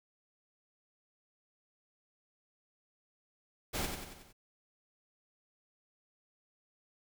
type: noise with echo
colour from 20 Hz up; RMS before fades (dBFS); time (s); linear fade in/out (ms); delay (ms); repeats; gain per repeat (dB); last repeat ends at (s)
pink; -35; 3.73-3.87; 20; 92; 5; -5; 4.33
effects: none